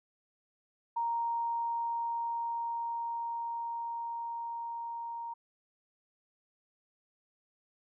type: tone with level ramp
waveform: sine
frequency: 932.3 Hz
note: A#5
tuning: in tune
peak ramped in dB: -29 to -37 dBFS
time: 0.96-5.34 s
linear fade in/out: 10 ms
effects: none